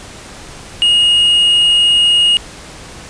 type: tone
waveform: triangle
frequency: 2868 Hz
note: F7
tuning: 45 cents sharp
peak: -6 dBFS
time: 0.82-2.37 s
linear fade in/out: 0 ms
effects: pink hiss -33 dBFS RMS until 3.09 s + resampled to 22050 Hz

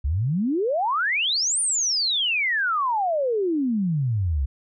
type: exponential two-way sweep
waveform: sine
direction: up then down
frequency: 63.5 to 9420 to 63.5 Hz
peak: -20 dBFS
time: 0.04-4.46 s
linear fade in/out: 10 ms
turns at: 1.6 s
effects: none

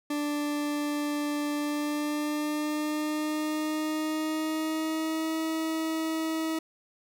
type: tone with pitch glide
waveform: 40% pulse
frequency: 293.7 to 320.3 Hz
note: D4 to E4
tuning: 0 to -50 cents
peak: -27 dBFS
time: 0.1-6.59 s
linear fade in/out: 5 ms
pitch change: +150 cents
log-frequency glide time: 1.56-5.39 s
effects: none

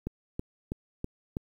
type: click train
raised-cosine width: 3 ms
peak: -19 dBFS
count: 5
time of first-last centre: 0.07-1.369 s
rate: 3.08 Hz
effects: 9-bit

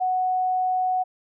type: tone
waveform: sine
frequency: 740 Hz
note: F#5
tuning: in tune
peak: -20 dBFS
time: 0-1.04 s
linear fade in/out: 20 ms
effects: none

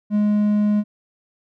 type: tone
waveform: triangle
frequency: 208.7 Hz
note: G#3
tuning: 9 cents sharp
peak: -13 dBFS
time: 0.1-0.84 s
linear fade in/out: 50 ms
effects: none

